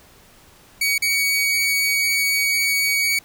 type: tone with dropouts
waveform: sawtooth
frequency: 2251 Hz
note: C#7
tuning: 26 cents sharp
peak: -14 dBFS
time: 0.81-3.19 s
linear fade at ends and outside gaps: 5 ms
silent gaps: 0.981-1.021 s
effects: pink hiss -50 dBFS RMS until 3.24 s